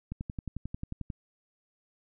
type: click train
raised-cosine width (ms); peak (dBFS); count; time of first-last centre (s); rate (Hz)
5; -23; 12; 0.12-1.102; 11.2
effects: none